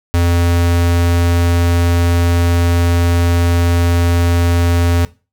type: tone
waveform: square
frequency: 86.1 Hz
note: F2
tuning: 24 cents flat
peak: -11 dBFS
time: 0.14-5.05 s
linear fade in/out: 0 ms
effects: noise-tail reverb RT60 0.3 s tail -19 dB re dry